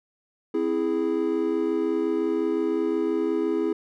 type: chord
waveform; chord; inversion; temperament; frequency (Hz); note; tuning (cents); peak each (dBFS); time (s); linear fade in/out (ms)
triangle; C augmented; none; equal; 261.6 / 329.6 / 415.3; C4 / E4 / G#4; 0 / 0 / 0; -28 / -23 / -24; 0.54-3.73; 5
effects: none